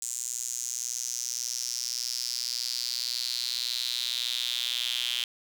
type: tone with high-pass filter sweep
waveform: sawtooth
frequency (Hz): 121.8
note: B2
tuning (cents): -24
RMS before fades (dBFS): -32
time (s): 0.02-5.24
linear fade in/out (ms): 0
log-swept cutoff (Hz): 7300 to 3200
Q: 5.5
effects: none